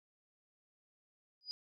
sine tone with exponential growth, 4930 Hz, D#8, 17 cents flat, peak -35 dBFS, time 1.41-1.51 s, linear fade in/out 0 ms, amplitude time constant 21 ms, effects none

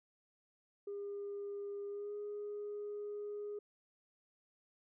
sine tone with pitch glide, 404.3 to 413.8 Hz, G#4 to G#4, -46 to -6 cents, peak -39 dBFS, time 0.87-3.59 s, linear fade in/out 5 ms, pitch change +40 cents, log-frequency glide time 1.88-2.14 s, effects tanh soft clip ceiling -37 dBFS

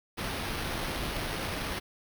pink noise with sample-and-hold, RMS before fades -34 dBFS, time 0.17-1.8 s, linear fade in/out 20 ms, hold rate 7350 Hz, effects none

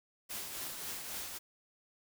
white noise with tremolo, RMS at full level -40 dBFS, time 0.29-1.39 s, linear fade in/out 20 ms, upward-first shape triangle, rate 3.7 Hz, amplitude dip 45%, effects none

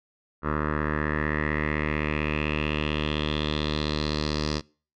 10% pulse tone with low-pass filter sweep, 75.7 Hz, D#2, 47 cents flat, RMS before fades -27 dBFS, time 0.42-4.62 s, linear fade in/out 50 ms, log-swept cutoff 1400 to 5000 Hz, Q 4.9, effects noise-tail reverb RT60 0.4 s tail -24 dB re dry

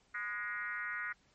sine tone with frequency modulation, 1669 Hz, G#6, 8 cents sharp, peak -36 dBFS, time 0.14-1.13 s, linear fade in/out 10 ms, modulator 217 Hz, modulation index 1.9, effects pink hiss -70 dBFS RMS until 1.34 s + MP3 32 kbps

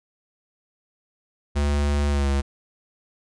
square tone with pitch glide, 72.2 to 69.34 Hz, D2 to C#2, -29 to +1 cents, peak -20 dBFS, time 1.55-2.42 s, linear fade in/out 20 ms, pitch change -70 cents, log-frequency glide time 2.09-2.28 s, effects resampled to 22050 Hz

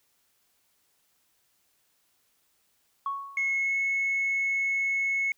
sine tone with exponential decay, 1108.7 Hz, C#6, in tune, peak -25 dBFS, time 3.06-3.66 s, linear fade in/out 2 ms, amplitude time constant 130 ms
sine tone with pitch glide, 2178 to 2192 Hz, C#7 to C#7, -31 to -20 cents, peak -23 dBFS, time 3.37-5.32 s, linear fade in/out 2 ms, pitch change +11 cents, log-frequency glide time 3.59-3.77 s
effects tanh soft clip ceiling -21 dBFS + white hiss -70 dBFS RMS until 5.37 s

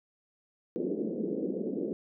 white band-pass noise, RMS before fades -33 dBFS, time 0.76-1.93 s, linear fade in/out 0 ms, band 190 to 470 Hz, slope 48 dB/octave, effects none

